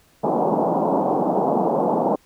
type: band-pass noise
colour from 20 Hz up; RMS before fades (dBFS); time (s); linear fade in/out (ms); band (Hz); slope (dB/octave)
white; -20; 0.23-2.16; 10; 160 to 910; 48
effects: pink hiss -57 dBFS RMS until 2.25 s